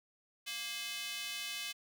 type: tone with high-pass filter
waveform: square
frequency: 233.1 Hz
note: A#3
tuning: in tune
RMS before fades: -41 dBFS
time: 0.46-1.73 s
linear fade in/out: 20 ms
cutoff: 2800 Hz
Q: 1.8
effects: none